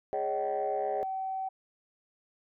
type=tone; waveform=sine; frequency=764 Hz; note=G5; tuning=45 cents flat; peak=-31 dBFS; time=0.13-1.49 s; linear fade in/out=10 ms
type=chord; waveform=sine; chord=Ab suspended fourth; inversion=none; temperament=equal; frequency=415.3 / 554.4 / 622.3 Hz; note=Ab4 / Db5 / Eb5; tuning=0 / 0 / 0 cents; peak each=-34 / -34 / -34 dBFS; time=0.13-1.03 s; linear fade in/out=0 ms
effects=tanh soft clip ceiling -22 dBFS